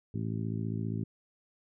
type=harmonic tone; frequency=55 Hz; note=A1; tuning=in tune; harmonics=2 / 3 / 4 / 5 / 6 / 7; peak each=-34 / -37 / -38 / -42 / -46 / -46 dBFS; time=0.14-1.04 s; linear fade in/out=5 ms; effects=none